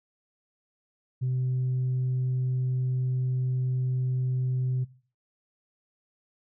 sine tone, 127.9 Hz, C3, 39 cents flat, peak -23 dBFS, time 1.21-4.85 s, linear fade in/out 20 ms, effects noise-tail reverb RT60 0.4 s tail -18 dB re dry + tanh soft clip ceiling -22 dBFS

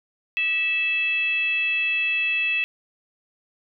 sine tone with frequency modulation, 2630 Hz, E7, 5 cents flat, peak -20 dBFS, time 0.37-2.64 s, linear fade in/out 0 ms, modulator 686 Hz, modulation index 0.47, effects none

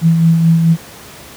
sine tone with tremolo, 164.81 Hz, E3, in tune, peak -5 dBFS, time 0.01-0.77 s, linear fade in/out 50 ms, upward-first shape sine, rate 4.6 Hz, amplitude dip 40%, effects pink hiss -35 dBFS RMS until 1.36 s + high-pass 80 Hz 12 dB/octave

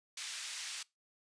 white band-pass noise, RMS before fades -43 dBFS, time 0.17-0.83 s, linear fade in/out 5 ms, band 1800 to 6700 Hz, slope 12 dB/octave, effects noise-tail reverb RT60 0.2 s tail -22 dB re dry + resampled to 22050 Hz

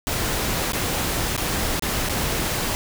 pink noise with dropouts, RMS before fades -24 dBFS, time 0.07-2.75 s, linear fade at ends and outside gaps 0 ms, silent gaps 0.721-0.733 / 1.365-1.377 / 1.795-1.823 / 2.088-2.095 s, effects none

